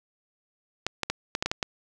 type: clicks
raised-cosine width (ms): 0.2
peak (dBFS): -9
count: 8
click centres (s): 0.866 / 1.033 / 1.1 / 1.351 / 1.425 / 1.46 / 1.515 / 1.628
effects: none